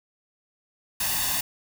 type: noise with comb filter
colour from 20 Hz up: white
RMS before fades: -26 dBFS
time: 1-1.41 s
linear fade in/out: 5 ms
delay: 1.1 ms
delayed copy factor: +0.75
effects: none

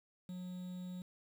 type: tone with quantisation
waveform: triangle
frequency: 181.2 Hz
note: F#3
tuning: 36 cents flat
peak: -40 dBFS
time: 0.29-1.02 s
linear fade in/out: 2 ms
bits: 10
effects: none

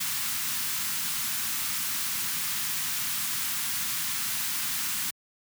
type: band-stop noise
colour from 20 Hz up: white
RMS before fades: -30 dBFS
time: 0-5.11 s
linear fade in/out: 10 ms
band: 250 to 1000 Hz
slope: 24 dB/octave
effects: high-pass 100 Hz 12 dB/octave

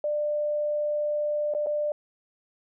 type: tone with dropouts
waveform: sine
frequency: 595 Hz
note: D5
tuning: 22 cents sharp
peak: -24 dBFS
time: 0.04-1.92 s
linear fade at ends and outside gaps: 2 ms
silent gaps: 1.538-1.548 / 1.662-1.668 s
effects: none

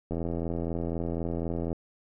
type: click train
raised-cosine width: 2 ms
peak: -19 dBFS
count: 137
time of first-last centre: 0.11-1.729 s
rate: 84 Hz
effects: none

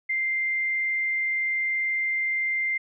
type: tone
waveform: sine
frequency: 2093 Hz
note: C7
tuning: in tune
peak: -23 dBFS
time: 0.09-2.78 s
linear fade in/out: 10 ms
effects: none

